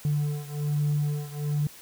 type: beating tone pair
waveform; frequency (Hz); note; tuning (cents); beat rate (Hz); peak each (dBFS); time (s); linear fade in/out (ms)
triangle; 146.83 / 148.03; D3 / D3; 0 / +14; 1.2; -24 / -26; 0.05-1.67; 2
effects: tanh soft clip ceiling -17 dBFS + white hiss -48 dBFS RMS until 1.81 s